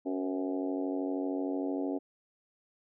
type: harmonic tone with a mistuned harmonic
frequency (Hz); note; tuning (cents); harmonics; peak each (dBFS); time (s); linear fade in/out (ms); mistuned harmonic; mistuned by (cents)
93; F#2; +9; 3 / 4 / 5 / 6 / 7 / 8 / 9; -32 / -38 / -40 / -44 / -42 / -47 / -50; 0.05-1.99; 20; 6; -66
effects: none

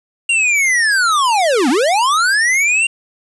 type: linear two-way sweep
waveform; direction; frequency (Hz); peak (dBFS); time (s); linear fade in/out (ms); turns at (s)
square; down then up; 2800 to 230 to 2800; -12; 0.29-2.87; 5; 1.69
effects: resampled to 24000 Hz + 7-bit

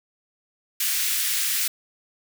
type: high-pass noise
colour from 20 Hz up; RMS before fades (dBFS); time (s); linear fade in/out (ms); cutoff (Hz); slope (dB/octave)
white; -24; 0.8-1.68; 5; 1600; 24
effects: none

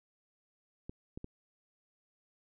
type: clicks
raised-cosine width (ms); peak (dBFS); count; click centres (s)
3; -29; 3; 0.895 / 1.175 / 1.244
effects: none

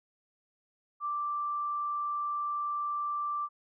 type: tone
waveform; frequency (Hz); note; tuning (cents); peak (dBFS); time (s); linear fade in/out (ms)
sine; 1174.7; D6; 0; -30; 1-3.49; 50
effects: none

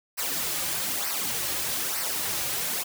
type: noise with flanger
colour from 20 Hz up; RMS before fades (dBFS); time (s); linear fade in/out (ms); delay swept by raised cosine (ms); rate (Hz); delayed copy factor
white; -29; 0.17-2.84; 20; 0.28 to 4.58; 1.1; -0.65
effects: none

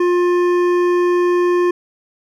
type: tone with hard clipping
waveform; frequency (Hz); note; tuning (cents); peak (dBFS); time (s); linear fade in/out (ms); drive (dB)
sine; 353.8; F4; +23; -14; 0-1.71; 5; 11
effects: none

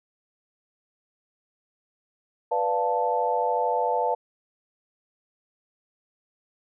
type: chord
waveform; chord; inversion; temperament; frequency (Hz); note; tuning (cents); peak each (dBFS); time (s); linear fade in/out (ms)
sine; B half-diminished seventh; none; equal; 493.9 / 587.3 / 698.5 / 880; B4 / D5 / F5 / A5; 0 / 0 / 0 / 0; -27 / -30 / -28 / -25; 2.51-4.15; 10
effects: none

